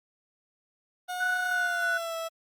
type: tone with pitch glide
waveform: 30% pulse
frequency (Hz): 725 to 657.2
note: F#5 to E5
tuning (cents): -35 to -5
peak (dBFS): -29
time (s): 1.08-2.29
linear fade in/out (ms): 20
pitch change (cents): -170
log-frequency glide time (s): 1.46-2.16
type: tone with tremolo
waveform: sine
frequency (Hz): 1480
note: F#6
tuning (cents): 0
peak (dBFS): -25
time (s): 1.2-1.98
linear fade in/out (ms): 10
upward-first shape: square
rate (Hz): 3.2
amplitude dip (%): 30
effects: Opus 32 kbps